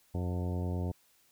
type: harmonic tone with a mistuned harmonic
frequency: 89.3 Hz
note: F2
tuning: 39 cents sharp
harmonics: 1 / 2 / 3 / 4 / 5 / 6 / 7 / 8 / 10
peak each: -32 / -38 / -42 / -44 / -46 / -48 / -49 / -50 / -52 dBFS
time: 0.14-0.92 s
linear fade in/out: 10 ms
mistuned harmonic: 8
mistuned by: +29 cents
effects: white hiss -67 dBFS RMS until 1.31 s